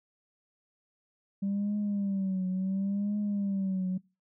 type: tone with vibrato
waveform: sine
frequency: 196 Hz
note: G3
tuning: in tune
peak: -26 dBFS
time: 1.42-3.98 s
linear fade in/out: 10 ms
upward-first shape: triangle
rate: 0.71 Hz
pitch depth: 110 cents each way
effects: noise-tail reverb RT60 0.3 s tail -25 dB re dry + tanh soft clip ceiling -25 dBFS